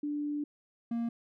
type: tone pair in turn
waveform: sine / triangle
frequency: 293.7 / 233.1 Hz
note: D4 / A#3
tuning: 0 / 0 cents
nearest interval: major third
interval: 400 cents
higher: first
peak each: -31 / -28 dBFS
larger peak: second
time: 0.03-0.44 / 0.91-1.09 s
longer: first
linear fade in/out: 5 ms
effects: none